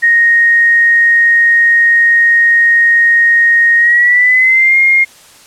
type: tone with pitch glide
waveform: sine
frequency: 1864.7 to 2130 Hz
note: A#6 to C7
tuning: 0 to +30 cents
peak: -5 dBFS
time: 0.02-5.05 s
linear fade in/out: 20 ms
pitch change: +230 cents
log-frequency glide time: 3.77-4.77 s
effects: white hiss -40 dBFS RMS until 5.46 s + low-pass 10000 Hz 12 dB/octave